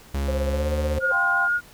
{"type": "tone with pitch glide", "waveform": "45% pulse", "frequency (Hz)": [69.3, 74.27], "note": ["C#2", "D2"], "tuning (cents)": [0, 20], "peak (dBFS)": -23, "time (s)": [0.14, 0.99], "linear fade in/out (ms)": 5, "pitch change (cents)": 120, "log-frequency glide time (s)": [0.47, 0.68]}
{"type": "tone with tremolo", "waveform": "sine", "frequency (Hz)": 528, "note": "C5", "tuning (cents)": 16, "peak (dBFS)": -23, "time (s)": [0.28, 1.12], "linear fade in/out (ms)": 5, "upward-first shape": "sine", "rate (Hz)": 16, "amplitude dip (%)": 70}
{"type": "tone with vibrato", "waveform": "sine", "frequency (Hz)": 1428, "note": "F6", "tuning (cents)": 38, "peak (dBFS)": -19, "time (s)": [1, 1.61], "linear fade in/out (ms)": 50, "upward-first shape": "sine", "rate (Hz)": 5.8, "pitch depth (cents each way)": 9}
{"type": "chord", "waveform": "sine", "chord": "F suspended second", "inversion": "none", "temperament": "equal", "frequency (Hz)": [698.5, 784, 1046.5], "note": ["F5", "G5", "C6"], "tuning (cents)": [0, 0, 0], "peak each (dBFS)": [-30, -27, -29], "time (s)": [1.1, 1.49], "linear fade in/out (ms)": 50}
{"effects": ["pink hiss -49 dBFS RMS until 1.73 s"]}